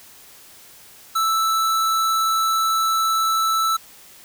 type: tone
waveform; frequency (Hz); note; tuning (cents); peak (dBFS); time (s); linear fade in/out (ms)
square; 1318.5; E6; 0; -18; 1.15-3.77; 10
effects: white hiss -46 dBFS RMS until 4.24 s